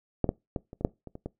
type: clicks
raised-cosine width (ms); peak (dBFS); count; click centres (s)
2; -10 / -11 / -16 / -29 / -24 / -8 / -28 / -27 / -21; 9; 0.243 / 0.291 / 0.562 / 0.731 / 0.81 / 0.849 / 1.073 / 1.154 / 1.26
effects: noise-tail reverb RT60 0.2 s tail -22 dB re dry